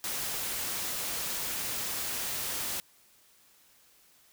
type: noise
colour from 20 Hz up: white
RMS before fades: -34 dBFS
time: 0.04-2.8 s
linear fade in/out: 0 ms
effects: white hiss -62 dBFS RMS until 4.32 s